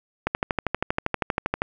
click train, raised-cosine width 0.5 ms, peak -7 dBFS, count 18, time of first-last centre 0.27-1.619 s, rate 12.6 Hz, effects none

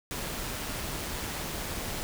pink noise with amplitude modulation, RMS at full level -34 dBFS, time 0.11-2.03 s, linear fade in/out 0 ms, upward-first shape sine, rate 149 Hz, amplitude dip 25%, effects none

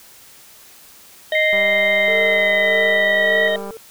harmonic tone, 622.3 Hz, D#5, in tune, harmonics 1 / 3 / 5 / 6, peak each -18 / -23 / -29 / -30 dBFS, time 1.32-3.56 s, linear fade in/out 2 ms
sine tone with pitch glide, 2093 to 1930.4 Hz, C7 to B6, 0 to -40 cents, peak -16 dBFS, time 1.35-3.48 s, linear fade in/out 2 ms, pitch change -140 cents, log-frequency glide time 2.01-3.25 s
click train, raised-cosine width 1 ms, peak -19 dBFS, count 432, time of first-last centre 1.53-3.707 s, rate 198 Hz
triangle tone with tremolo, 449.2 Hz, A4, 36 cents sharp, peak -20 dBFS, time 2.08-3.77 s, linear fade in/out 0 ms, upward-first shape sine, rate 1.7 Hz, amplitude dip 75%
effects white hiss -45 dBFS RMS until 3.9 s

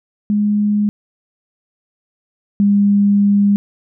sine tone pair in turn, 207.7 / 202.3 Hz, G#3 / G#3, 0 / -45 cents, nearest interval unison, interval 45 cents, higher first, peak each -12 / -9 dBFS, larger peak second, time 0.3-0.89 / 2.6-3.56 s, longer second, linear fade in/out 0 ms, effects none

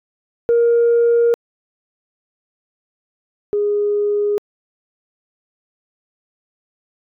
sine tone pair in turn, 469.7 / 412.6 Hz, A#4 / G#4, +13 / -11 cents, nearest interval major second, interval 224 cents, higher first, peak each -9 / -14 dBFS, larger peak first, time 0.49-1.34 / 3.53-4.38 s, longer neither, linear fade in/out 0 ms, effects tanh soft clip ceiling -8 dBFS

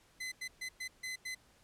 sawtooth tone bursts at uneven times, 2034 Hz, C7, 50 cents flat, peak -35 dBFS, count 6, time 0.2-0.32 / 0.41-0.48 / 0.61-0.69 / 0.8-0.88 / 1.03-1.16 / 1.25-1.35 s, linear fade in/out 10 ms, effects pink hiss -66 dBFS RMS until 1.63 s + low-pass 11000 Hz 12 dB/octave

